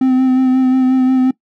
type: tone with vibrato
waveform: triangle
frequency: 258.7 Hz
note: C4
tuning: 19 cents flat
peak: -7 dBFS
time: 0.01-1.31 s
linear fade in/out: 5 ms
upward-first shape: sine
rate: 5.6 Hz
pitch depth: 21 cents each way
effects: noise-tail reverb RT60 0.1 s tail -20 dB re dry